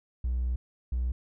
triangle tone pair in turn, 61.7 / 61.7 Hz, B1 / B1, -1 / -1 cents, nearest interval unison, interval 0 cents, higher neither, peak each -23 dBFS, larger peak neither, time 0.24-0.56 / 0.92-1.12 s, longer first, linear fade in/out 5 ms, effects tanh soft clip ceiling -22 dBFS

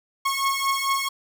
sawtooth beating tone pair, 1091 / 1095.5 Hz, C#6 / C#6, -28 / -21 cents, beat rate 4.5 Hz, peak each -21 / -21 dBFS, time 0.25-1.09 s, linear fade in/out 10 ms, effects none

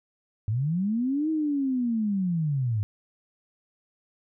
sine linear two-way sweep, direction up then down, 99.4 to 320 to 99.4 Hz, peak -23 dBFS, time 0.48-2.83 s, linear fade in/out 0 ms, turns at 1.3 s, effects none

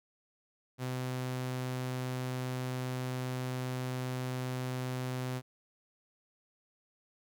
sawtooth tone, 127.5 Hz, C3, 44 cents flat, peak -30 dBFS, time 0.78-5.42 s, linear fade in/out 50 ms, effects none

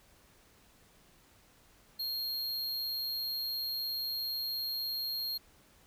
square tone, 4239 Hz, C8, 22 cents sharp, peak -34 dBFS, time 1.99-5.38 s, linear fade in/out 10 ms, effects pink hiss -63 dBFS RMS until 5.86 s

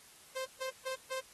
sawtooth tone bursts, 523.3 Hz, C5, in tune, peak -32 dBFS, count 4, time 0.35-1.21 s, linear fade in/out 20 ms, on 110 ms, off 140 ms, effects white hiss -58 dBFS RMS until 1.33 s + AAC 32 kbps

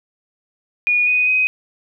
sine tone with pitch steps, 2449 / 2488 / 2514 Hz, D#7 / D#7 / D#7, -28 / -1 / +17 cents, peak -13 dBFS, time 0.87-1.47 s, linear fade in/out 0 ms, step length 200 ms, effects none

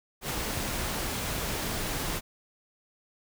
pink noise with ADSR envelope, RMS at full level -30 dBFS, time 0.21-2.21 s, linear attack 92 ms, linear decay 4 ms, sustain -2 dB, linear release 38 ms, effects none

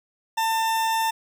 40% pulse tone, 896 Hz, A5, 31 cents sharp, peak -20 dBFS, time 0.37-1.11 s, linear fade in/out 10 ms, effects none

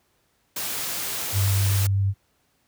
white noise, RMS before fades -29 dBFS, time 0.56-1.87 s, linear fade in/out 5 ms
sine tone with vibrato, 98.3 Hz, G2, 5 cents sharp, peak -18 dBFS, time 1.32-2.14 s, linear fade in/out 50 ms, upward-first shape sine, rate 7.8 Hz, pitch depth 9 cents each way
effects pink hiss -67 dBFS RMS until 2.67 s + high-pass 60 Hz 12 dB/octave

